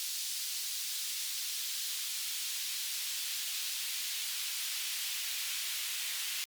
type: noise with high-pass filter sweep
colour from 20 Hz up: pink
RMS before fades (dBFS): -37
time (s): 0-6.44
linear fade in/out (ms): 0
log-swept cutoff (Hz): 4200 to 2800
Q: 1.2
effects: Opus 48 kbps